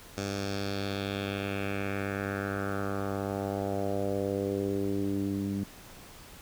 10% pulse tone with low-pass filter sweep, 99.1 Hz, G2, 19 cents sharp, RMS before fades -32 dBFS, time 0.17-5.64 s, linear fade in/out 5 ms, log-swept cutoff 6400 to 230 Hz, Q 2.6, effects pink hiss -50 dBFS RMS until 6.41 s

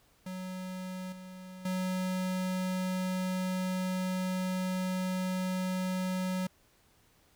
square tone with level steps, 185 Hz, F#3, in tune, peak -38 / -45 / -31 dBFS, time 0.26-6.47 s, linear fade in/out 5 ms, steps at 1.12 / 1.65 s, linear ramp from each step 5 ms, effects pink hiss -66 dBFS RMS until 7.35 s

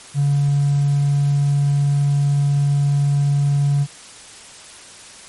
triangle tone with hard clipping, 142.2 Hz, C#3, 45 cents sharp, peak -14 dBFS, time 0.14-3.87 s, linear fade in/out 50 ms, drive 4 dB, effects white hiss -40 dBFS RMS until 5.28 s + MP3 48 kbps

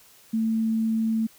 sine tone, 223 Hz, A3, 23 cents sharp, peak -21 dBFS, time 0.33-1.27 s, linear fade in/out 10 ms, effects white hiss -54 dBFS RMS until 1.38 s

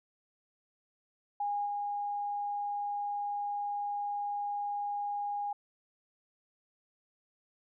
sine tone with level steps, 818 Hz, G#5, 26 cents flat, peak -30 / -32 dBFS, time 1.4-5.53 s, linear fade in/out 5 ms, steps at 1.65 s, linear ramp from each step 20 ms, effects none

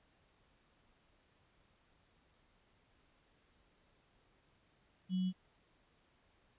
sine tone with sample-and-hold, 185 Hz, F#3, in tune, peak -32 dBFS, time 5.09-5.33 s, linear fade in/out 50 ms, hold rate 3150 Hz, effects pink hiss -72 dBFS RMS until 6.58 s + resampled to 8000 Hz

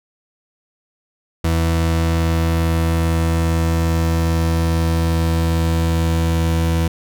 40% pulse tone pair together, 82.41 / 164.81 Hz, E2 / E3, 0 / 0 cents, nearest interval octave, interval 1200 cents, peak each -15 / -23 dBFS, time 1.44-6.88 s, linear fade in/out 5 ms, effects none

